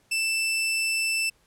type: tone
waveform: sawtooth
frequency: 2655 Hz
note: E7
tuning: 12 cents sharp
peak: -20 dBFS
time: 0.11-1.3 s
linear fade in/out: 10 ms
effects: pink hiss -64 dBFS RMS until 1.46 s + low-pass 12000 Hz 12 dB/octave